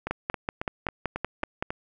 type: two click trains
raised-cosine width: 0.5 ms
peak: -12 / -15 dBFS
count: 9 / 7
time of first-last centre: 0.11-1.625 / 0.07-1.705 s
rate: 5.28 / 3.67 Hz
effects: none